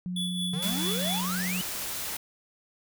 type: tone with pitch glide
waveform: sine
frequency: 180.1 to 182.4 Hz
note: F#3 to F#3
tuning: -46 to -24 cents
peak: -30 dBFS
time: 0.06-1.61 s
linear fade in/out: 0 ms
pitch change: +22 cents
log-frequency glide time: 0.48-0.84 s
type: tone with tremolo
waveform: square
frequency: 3434 Hz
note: A7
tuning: 43 cents flat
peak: -30 dBFS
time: 0.16-1.21 s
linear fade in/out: 5 ms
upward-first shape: sine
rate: 4.5 Hz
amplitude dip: 50%
type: exponential sweep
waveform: square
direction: up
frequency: 140 to 3100 Hz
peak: -34 dBFS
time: 0.53-1.62 s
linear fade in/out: 5 ms
type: noise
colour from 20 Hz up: white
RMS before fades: -34 dBFS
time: 0.62-2.17 s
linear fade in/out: 5 ms
effects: none